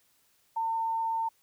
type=tone; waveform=sine; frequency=904 Hz; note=A5; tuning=47 cents sharp; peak=-27 dBFS; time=0.56-1.29 s; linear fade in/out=10 ms; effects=white hiss -68 dBFS RMS until 1.42 s